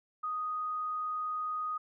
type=tone; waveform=sine; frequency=1244.5 Hz; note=D#6; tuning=in tune; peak=-32 dBFS; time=0.23-1.78 s; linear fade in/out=10 ms; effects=none